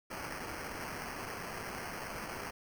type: noise with sample-and-hold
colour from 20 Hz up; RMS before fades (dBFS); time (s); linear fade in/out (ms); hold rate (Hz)
violet; -42; 0.1-2.51; 10; 3675
effects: none